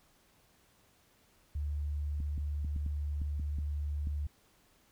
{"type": "tone", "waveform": "sine", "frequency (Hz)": 73.42, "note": "D2", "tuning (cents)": 0, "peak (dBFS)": -32, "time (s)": [1.55, 4.27], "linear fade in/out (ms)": 5}
{"type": "clicks", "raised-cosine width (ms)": 5, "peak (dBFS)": -30, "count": 9, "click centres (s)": [2.203, 2.379, 2.647, 2.763, 2.863, 3.217, 3.397, 3.586, 4.072]}
{"effects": ["pink hiss -67 dBFS RMS until 4.91 s"]}